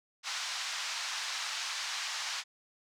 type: band-pass noise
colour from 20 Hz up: white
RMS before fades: -37 dBFS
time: 0.23-2.44 s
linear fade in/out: 50 ms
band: 860 to 6000 Hz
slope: 24 dB/octave
effects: none